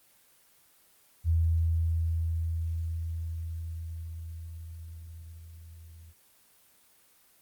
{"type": "tone with level ramp", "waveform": "sine", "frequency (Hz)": 82.3, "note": "E2", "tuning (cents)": -2, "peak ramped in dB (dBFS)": [-21, -47], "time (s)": [1.24, 6.14], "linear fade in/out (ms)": 50, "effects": ["white hiss -62 dBFS RMS until 7.41 s", "Opus 24 kbps"]}